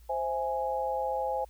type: chord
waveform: sine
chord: C augmented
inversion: none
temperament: equal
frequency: 523.3 / 659.3 / 830.6 Hz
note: C5 / E5 / G#5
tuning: 0 / 0 / 0 cents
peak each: -32 / -36 / -31 dBFS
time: 0.09-1.45 s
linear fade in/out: 10 ms
effects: added 57 Hz sine -51 dBFS peak until 1.49 s + white hiss -65 dBFS RMS until 1.49 s